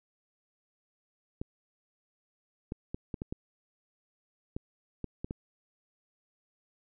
clicks, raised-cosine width 3 ms, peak -22 dBFS, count 10, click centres 1.415 / 2.721 / 2.945 / 3.142 / 3.219 / 3.325 / 4.565 / 5.043 / 5.245 / 5.309 s, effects none

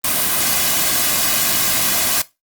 white noise with comb filter, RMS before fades -17 dBFS, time 0.04-2.22 s, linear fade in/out 5 ms, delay 2.2 ms, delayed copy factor -0.5, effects noise-tail reverb RT60 0.2 s tail -17 dB re dry + Opus 32 kbps

